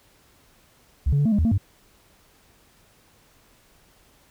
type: tone with pitch steps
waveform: sine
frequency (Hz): 69.4 / 141.8 / 144.6 / 223.7 / 204.9 / 79.4 / 227.4 / 97.9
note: C#2 / C#3 / D3 / A3 / G#3 / D#2 / A#3 / G2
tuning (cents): +3 / +40 / -27 / +29 / -23 / +36 / -43 / -2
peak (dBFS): -15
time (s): 1.06-1.58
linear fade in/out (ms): 10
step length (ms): 65
effects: tanh soft clip ceiling -15 dBFS + pink hiss -58 dBFS RMS until 4.3 s